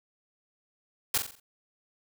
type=noise with echo; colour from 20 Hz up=white; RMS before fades=-25 dBFS; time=1.14-1.18 s; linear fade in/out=5 ms; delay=44 ms; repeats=5; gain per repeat=-7 dB; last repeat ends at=1.4 s; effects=none